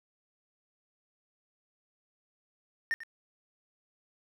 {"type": "tone with echo", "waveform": "triangle", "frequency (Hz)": 1823, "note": "A#6", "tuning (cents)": -39, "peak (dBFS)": -25, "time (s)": [2.91, 2.94], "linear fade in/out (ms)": 0, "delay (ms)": 94, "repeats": 1, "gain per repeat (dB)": -14, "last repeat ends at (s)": 3.034, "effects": []}